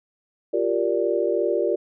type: chord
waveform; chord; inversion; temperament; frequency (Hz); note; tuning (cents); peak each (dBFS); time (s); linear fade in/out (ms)
sine; G minor seventh; third; equal with one note detuned; 349.2 / 392 / 466.2 / 583.6; F4 / G4 / Bb4 / D5; 0 / 0 / 0 / -11; -25; 0.53-1.76; 10
effects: none